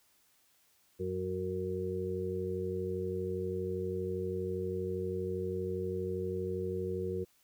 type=harmonic tone; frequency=92.5 Hz; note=F#2; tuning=in tune; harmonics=1 / 2 / 4 / 5; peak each=-40 / -41 / -36 / -38 dBFS; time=0.99-7.25 s; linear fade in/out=20 ms; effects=white hiss -69 dBFS RMS until 7.43 s